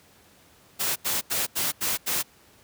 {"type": "noise bursts", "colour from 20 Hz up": "white", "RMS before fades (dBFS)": -26, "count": 6, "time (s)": [0.79, 2.23], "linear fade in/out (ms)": 20, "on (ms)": 170, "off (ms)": 84, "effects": ["pink hiss -56 dBFS RMS until 2.63 s", "high-pass 80 Hz 12 dB/octave"]}